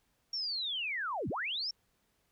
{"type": "linear two-way sweep", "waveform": "sine", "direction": "down then up", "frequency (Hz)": [5588, 77.7, 5588], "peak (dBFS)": -33, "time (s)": [0.33, 1.71], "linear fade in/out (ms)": 5, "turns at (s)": 1.29, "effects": ["pink hiss -75 dBFS RMS until 2.31 s"]}